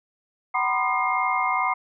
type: tone cluster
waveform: sine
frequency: 755 / 966 / 1028 / 1217 / 2126 Hz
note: F#5 / B5 / C6 / D#6 / C7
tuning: +35 / -39 / -31 / -39 / +27 cents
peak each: -27 dBFS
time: 0.54-1.74 s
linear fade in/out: 10 ms
effects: none